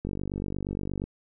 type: click train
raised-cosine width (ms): 3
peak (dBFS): -19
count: 49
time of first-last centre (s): 0.05-1.04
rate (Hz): 48.5
effects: none